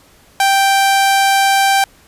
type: tone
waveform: sawtooth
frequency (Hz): 784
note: G5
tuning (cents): 0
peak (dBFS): -6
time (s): 0.4-1.84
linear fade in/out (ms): 2
effects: pink hiss -48 dBFS RMS until 2.07 s + resampled to 32000 Hz

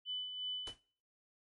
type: tone with tremolo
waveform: sine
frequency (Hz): 3000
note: F#7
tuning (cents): +23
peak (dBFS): -36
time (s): 0.05-0.74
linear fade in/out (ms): 50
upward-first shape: sine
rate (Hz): 2.8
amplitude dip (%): 50
type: noise with exponential decay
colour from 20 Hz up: pink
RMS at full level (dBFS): -43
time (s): 0.67-0.8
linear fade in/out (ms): 2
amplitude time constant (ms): 28
effects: noise-tail reverb RT60 0.5 s tail -23 dB re dry + MP3 48 kbps

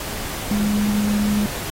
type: tone in noise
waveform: sine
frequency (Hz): 208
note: G#3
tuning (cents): +3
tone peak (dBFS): -17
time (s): 0.51-1.46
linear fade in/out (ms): 2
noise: pink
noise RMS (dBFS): -29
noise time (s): 0-1.7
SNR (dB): +9
effects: AAC 48 kbps

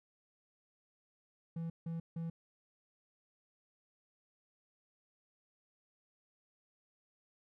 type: tone bursts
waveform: triangle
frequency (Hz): 165.7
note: E3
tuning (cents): +9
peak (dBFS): -35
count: 3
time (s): 1.56-2.3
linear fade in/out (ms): 5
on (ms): 140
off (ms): 160
effects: none

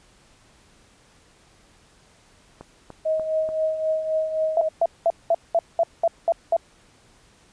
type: click train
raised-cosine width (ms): 1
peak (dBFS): -24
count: 4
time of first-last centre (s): 2.61-3.49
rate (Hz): 3.41
type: tone with tremolo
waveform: sine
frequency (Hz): 631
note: D#5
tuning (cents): +24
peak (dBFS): -18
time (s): 3.05-4.69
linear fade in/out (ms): 10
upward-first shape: triangle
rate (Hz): 3.8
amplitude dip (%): 65
type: tone bursts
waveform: sine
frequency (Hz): 670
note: E5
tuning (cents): +28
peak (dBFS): -15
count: 9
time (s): 4.57-6.566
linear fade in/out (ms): 2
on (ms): 44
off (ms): 200
effects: pink hiss -56 dBFS RMS until 7.52 s + resampled to 22050 Hz

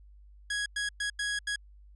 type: tone bursts at uneven times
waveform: sawtooth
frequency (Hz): 1661.2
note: G#6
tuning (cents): 0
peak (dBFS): -26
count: 5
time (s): 0.5-0.66 / 0.76-0.89 / 1-1.1 / 1.19-1.39 / 1.47-1.56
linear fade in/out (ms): 5
effects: added 50 Hz sine -51 dBFS peak until 1.95 s + resampled to 24000 Hz

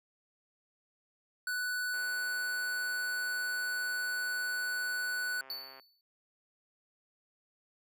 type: tone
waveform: square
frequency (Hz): 1485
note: F#6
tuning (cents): +6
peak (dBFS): -33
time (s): 1.47-5.41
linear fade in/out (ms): 2
type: click train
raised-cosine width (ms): 0.5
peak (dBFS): -37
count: 514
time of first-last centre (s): 1.94-5.797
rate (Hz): 133
type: tone with exponential decay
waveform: square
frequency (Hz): 4484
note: C#8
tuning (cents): +19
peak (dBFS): -35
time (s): 5.5-6.01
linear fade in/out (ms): 1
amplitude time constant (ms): 110
effects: high-pass 400 Hz 12 dB/octave

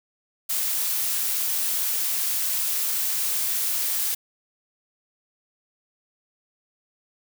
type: noise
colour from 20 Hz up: blue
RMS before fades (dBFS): -25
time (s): 0.49-4.15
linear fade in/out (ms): 10
effects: none

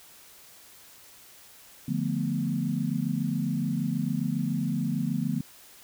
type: chord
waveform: sine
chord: B half-diminished seventh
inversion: first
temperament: equal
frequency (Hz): 146.83 / 174.61 / 220 / 246.9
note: D3 / F3 / A3 / B3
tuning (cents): 0 / 0 / 0 / 0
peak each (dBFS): -31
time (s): 1.88-5.41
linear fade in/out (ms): 5
effects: white hiss -52 dBFS RMS until 5.83 s

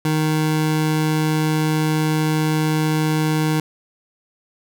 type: tone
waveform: 25% pulse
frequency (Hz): 155.4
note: D#3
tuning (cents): -2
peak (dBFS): -13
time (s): 0.05-3.6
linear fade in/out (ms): 2
effects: none

